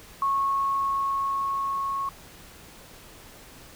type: tone with level ramp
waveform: sine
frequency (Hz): 1098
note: C#6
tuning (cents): -17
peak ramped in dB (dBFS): -21 to -26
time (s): 0.22-2.09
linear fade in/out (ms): 2
effects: pink hiss -48 dBFS RMS until 3.75 s